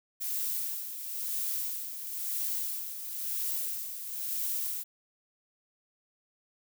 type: noise with tremolo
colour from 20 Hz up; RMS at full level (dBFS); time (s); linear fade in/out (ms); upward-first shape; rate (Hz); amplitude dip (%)
violet; -32; 0.2-4.84; 20; sine; 0.99; 60
effects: none